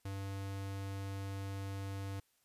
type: tone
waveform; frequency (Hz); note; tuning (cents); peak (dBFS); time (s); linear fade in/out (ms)
square; 98; G2; 0; -40; 0.05-2.2; 5
effects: white hiss -75 dBFS RMS until 2.44 s + resampled to 32000 Hz